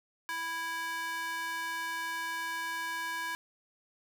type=tone with high-pass filter; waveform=square; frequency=329.6 Hz; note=E4; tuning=in tune; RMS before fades=-36 dBFS; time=0.29-3.35 s; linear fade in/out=0 ms; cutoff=1300 Hz; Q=8.9; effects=none